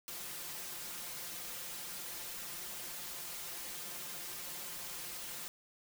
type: noise with comb filter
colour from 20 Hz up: white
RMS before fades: -44 dBFS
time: 0.08-5.48 s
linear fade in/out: 0 ms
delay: 5.7 ms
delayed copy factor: +0.9
effects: none